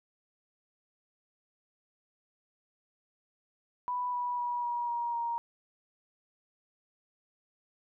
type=tone with pitch steps; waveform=sine; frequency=987.8 / 977.6 / 967.5 / 957.5 / 947.6 / 937.8 Hz; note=B5 / B5 / B5 / A#5 / A#5 / A#5; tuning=0 / -18 / -36 / +46 / +28 / +10 cents; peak=-30 dBFS; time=3.88-5.38 s; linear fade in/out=0 ms; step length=250 ms; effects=none